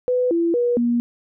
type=tone with pitch steps; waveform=sine; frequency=499.1 / 337.2 / 482.7 / 238.4 Hz; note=B4 / E4 / B4 / A#3; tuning=+18 / +39 / -40 / +39 cents; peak=-16 dBFS; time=0.08-1 s; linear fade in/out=0 ms; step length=230 ms; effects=none